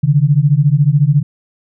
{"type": "beating tone pair", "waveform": "sine", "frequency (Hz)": [138.3, 152.3], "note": ["C#3", "D#3"], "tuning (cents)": [-4, -37], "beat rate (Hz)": 14, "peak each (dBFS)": -11, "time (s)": [0.03, 1.23], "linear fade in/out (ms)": 10, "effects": []}